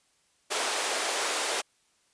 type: high-pass noise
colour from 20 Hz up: pink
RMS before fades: -29 dBFS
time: 0.5-1.62 s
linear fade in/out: 20 ms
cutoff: 430 Hz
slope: 24 dB/octave
effects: white hiss -68 dBFS RMS until 2.13 s + resampled to 22050 Hz